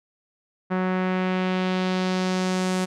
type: tone with low-pass filter sweep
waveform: sawtooth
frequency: 185 Hz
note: F#3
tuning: in tune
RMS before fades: -24 dBFS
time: 0.7-2.86 s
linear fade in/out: 20 ms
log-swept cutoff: 1600 to 8700 Hz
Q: 1.3
effects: none